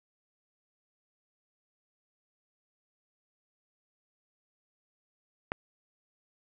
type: click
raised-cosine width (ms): 0.5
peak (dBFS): -15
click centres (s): 5.519
effects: none